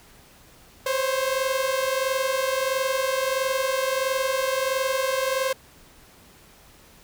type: tone pair together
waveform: sawtooth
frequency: 519.5 / 541 Hz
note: C5 / C#5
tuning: -12 / -42 cents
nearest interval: minor second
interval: 70 cents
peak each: -21 / -22 dBFS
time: 0.86-5.53 s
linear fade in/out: 5 ms
effects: pink hiss -52 dBFS RMS until 7.03 s